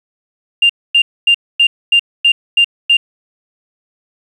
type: tone bursts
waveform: sine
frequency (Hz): 2794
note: F7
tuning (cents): 0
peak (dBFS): -5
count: 8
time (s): 0.62-2.97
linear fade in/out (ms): 5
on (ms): 75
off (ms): 250
effects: tanh soft clip ceiling -1 dBFS + 7-bit